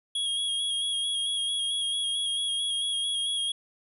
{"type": "tone with vibrato", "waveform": "square", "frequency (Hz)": 3296, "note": "G#7", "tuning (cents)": -14, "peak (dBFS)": -27, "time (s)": [0.15, 3.52], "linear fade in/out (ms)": 5, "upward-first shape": "square", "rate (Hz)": 4.5, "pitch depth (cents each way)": 22, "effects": ["resampled to 32000 Hz"]}